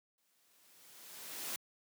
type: noise with exponential growth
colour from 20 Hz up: white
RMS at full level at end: -39 dBFS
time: 0.18-1.56 s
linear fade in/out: 1 ms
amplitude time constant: 300 ms
effects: high-pass 150 Hz 12 dB/octave